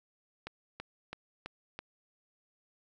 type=click train; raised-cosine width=0.3 ms; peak=-24 dBFS; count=5; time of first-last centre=0.47-1.79 s; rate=3.03 Hz; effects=none